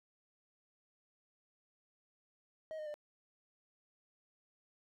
triangle tone with pitch steps, 631 / 613.7 / 597 Hz, D#5 / D#5 / D5, +24 / -24 / +28 cents, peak -39 dBFS, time 2.71-2.941 s, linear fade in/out 0 ms, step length 77 ms, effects none

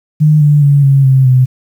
sine tone with pitch steps, 152.5 / 147.31 / 142.29 / 137.44 / 132.76 / 128.24 Hz, D#3 / D3 / C#3 / C#3 / C3 / C3, -34 / +6 / +46 / -14 / +26 / -34 cents, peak -4 dBFS, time 0.2-1.46 s, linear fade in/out 20 ms, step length 210 ms, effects 7-bit

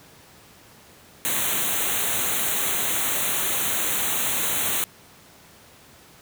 white band-stop noise, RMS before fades -24 dBFS, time 1.25-4.84 s, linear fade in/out 0 ms, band 4100 to 6100 Hz, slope 96 dB/octave, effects pink hiss -50 dBFS RMS until 6.21 s + high-pass 80 Hz 12 dB/octave

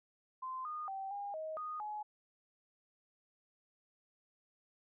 sine tone with pitch steps, 1036 / 1226 / 775 / 809 / 630 / 1237 / 844 Hz, C6 / D#6 / G5 / G#5 / D#5 / D#6 / G#5, -17 / -26 / -20 / -46 / +21 / -10 / +28 cents, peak -39 dBFS, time 0.42-2.03 s, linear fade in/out 10 ms, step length 230 ms, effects none

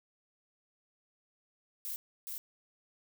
violet noise with echo, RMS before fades -39 dBFS, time 1.85-1.96 s, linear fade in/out 0 ms, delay 420 ms, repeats 1, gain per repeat -2 dB, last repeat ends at 2.38 s, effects none

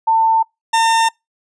sine / 40% pulse tone pair in turn, 896 / 906.9 Hz, A5 / A#5, +31 / -48 cents, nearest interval unison, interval 21 cents, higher second, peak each -10 dBFS, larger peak neither, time 0.07-0.43 / 0.73-1.09 s, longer neither, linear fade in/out 10 ms, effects noise-tail reverb RT60 0.2 s tail -26 dB re dry + resampled to 22050 Hz

